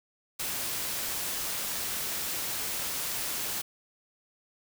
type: noise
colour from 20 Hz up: white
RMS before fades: -33 dBFS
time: 0.39-3.62 s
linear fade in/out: 10 ms
effects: none